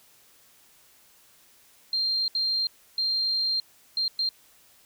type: tone bursts at uneven times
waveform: sine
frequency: 4183 Hz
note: C8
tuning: 1 cent flat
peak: -23 dBFS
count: 5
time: 1.93-2.28 / 2.35-2.67 / 2.98-3.6 / 3.97-4.08 / 4.19-4.29 s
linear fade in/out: 2 ms
effects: white hiss -58 dBFS RMS until 4.85 s